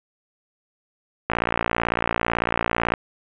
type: click train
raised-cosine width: 0.5 ms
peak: -5 dBFS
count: 96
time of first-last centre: 1.3-2.938 s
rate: 58 Hz
effects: resampled to 8000 Hz + 7-bit